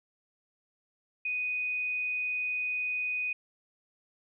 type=tone; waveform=sine; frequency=2489 Hz; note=D#7; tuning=in tune; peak=-29 dBFS; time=1.25-3.33 s; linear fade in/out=5 ms; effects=none